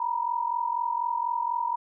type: tone pair together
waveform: sine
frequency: 933 / 977.1 Hz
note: A#5 / B5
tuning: +1 / -19 cents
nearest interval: minor second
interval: 80 cents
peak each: -28 dBFS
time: 0-1.76 s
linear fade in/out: 5 ms
effects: none